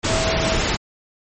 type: tone in noise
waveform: sine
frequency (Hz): 650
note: E5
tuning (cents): -24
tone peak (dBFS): -23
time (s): 0.07-0.59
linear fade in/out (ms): 20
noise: pink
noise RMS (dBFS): -20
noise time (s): 0.03-0.77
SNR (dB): -6
effects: MP3 32 kbps